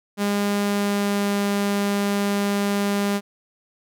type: tone with pitch glide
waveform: sawtooth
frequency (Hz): 203.2 to 201.8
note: G#3 to G#3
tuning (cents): -38 to -49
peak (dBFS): -16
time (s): 0.17-3.21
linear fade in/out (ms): 50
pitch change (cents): -11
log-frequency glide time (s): 0.58-1.42
effects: none